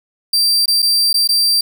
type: tone with dropouts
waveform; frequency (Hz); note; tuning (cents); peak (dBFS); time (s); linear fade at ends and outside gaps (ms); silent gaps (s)
40% pulse; 4700; D8; +1; -10; 0.33-1.61; 5; 0.658-0.679 / 0.821-0.826 / 1.13-1.141 / 1.275-1.289
effects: none